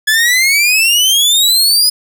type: exponential sweep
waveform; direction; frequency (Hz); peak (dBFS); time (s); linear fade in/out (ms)
sawtooth; up; 1700 to 5040; -5; 0.07-1.9; 10
effects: none

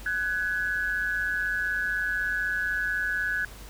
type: tone pair together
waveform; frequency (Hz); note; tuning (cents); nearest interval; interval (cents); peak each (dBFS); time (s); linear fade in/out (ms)
sine; 1494 / 1678; F#6 / G#6; +16 / +17; major second; 201; -28; 0.06-3.45; 2
effects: added 50 Hz sine -43 dBFS peak until 3.69 s + pink hiss -47 dBFS RMS until 3.69 s

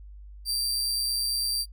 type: tone with amplitude modulation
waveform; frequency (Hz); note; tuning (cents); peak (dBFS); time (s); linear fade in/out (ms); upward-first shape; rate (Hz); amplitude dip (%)
sawtooth; 4699; D8; 0; -21; 0.45-1.66; 50; sine; 129; 40
effects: noise-tail reverb RT60 0.1 s tail -20 dB re dry + added 50 Hz sine -42 dBFS peak until 1.72 s

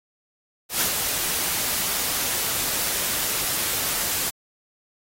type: noise with ADSR envelope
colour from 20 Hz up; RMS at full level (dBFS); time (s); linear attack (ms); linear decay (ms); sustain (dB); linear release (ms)
white; -21; 0.69-4.31; 120; 92; -4; 28
effects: AAC 48 kbps

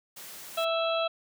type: high-pass noise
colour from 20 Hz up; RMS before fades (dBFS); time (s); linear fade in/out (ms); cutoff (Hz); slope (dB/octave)
white; -44; 0.16-0.65; 10; 120; 24
type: harmonic tone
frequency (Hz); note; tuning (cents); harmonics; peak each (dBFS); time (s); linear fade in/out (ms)
659.3; E5; 0; 1 / 2 / 4 / 5 / 6; -27 / -32 / -36 / -36 / -38; 0.57-1.08; 10
effects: none

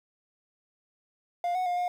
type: tone with pitch steps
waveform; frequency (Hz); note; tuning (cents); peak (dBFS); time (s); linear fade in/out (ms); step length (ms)
triangle; 701 / 737 / 710 / 715; F5 / F#5 / F5 / F5; +6 / -7 / +28 / +41; -24; 1.44-1.88; 2; 110
effects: 9-bit

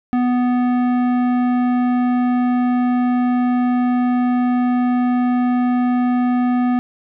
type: tone with tanh clipping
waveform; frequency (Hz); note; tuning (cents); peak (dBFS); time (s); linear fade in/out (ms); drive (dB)
triangle; 247.3; B3; +3; -16; 0.13-6.79; 0; 18
effects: none

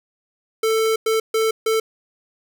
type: tone bursts at uneven times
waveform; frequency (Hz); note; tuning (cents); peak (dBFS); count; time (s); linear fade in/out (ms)
square; 443.5; A4; +14; -17; 4; 0.63-0.96 / 1.06-1.2 / 1.34-1.51 / 1.66-1.8; 5
effects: none

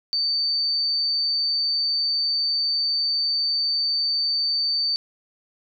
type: tone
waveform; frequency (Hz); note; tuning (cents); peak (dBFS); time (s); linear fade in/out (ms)
sine; 4576; D8; -46; -20; 0.13-4.96; 0
effects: none

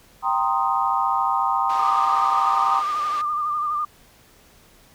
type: chord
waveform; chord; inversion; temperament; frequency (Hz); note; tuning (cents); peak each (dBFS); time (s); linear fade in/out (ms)
sine; C minor seventh; second; equal; 784 / 932.3 / 1046.5 / 1244.5; G5 / Bb5 / C6 / Eb6; 0 / 0 / 0 / 0; -24; 0.22-2.83; 50
type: band-pass noise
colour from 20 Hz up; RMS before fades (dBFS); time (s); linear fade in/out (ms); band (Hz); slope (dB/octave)
pink; -38; 1.69-3.22; 10; 680 to 4400; 12
type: tone with vibrato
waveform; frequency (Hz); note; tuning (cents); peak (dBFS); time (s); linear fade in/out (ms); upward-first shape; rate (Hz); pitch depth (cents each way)
sine; 1200; D6; +37; -21; 1.79-3.85; 5; sine; 12; 43
effects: pink hiss -53 dBFS RMS until 4.94 s

